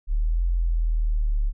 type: linear two-way sweep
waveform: sine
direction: up then down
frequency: 35.42 to 43.65 to 35.42 Hz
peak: -19 dBFS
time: 0.07-1.53 s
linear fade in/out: 50 ms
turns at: 0.44 s
effects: none